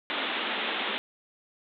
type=band-pass noise; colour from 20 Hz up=white; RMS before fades=-31 dBFS; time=0.1-0.98 s; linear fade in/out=0 ms; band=200 to 3700 Hz; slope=96 dB/octave; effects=none